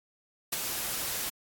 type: noise with ADSR envelope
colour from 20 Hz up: white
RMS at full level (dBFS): -28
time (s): 0.52-1.3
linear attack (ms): 10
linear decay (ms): 20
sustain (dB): -5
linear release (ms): 11
effects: AAC 64 kbps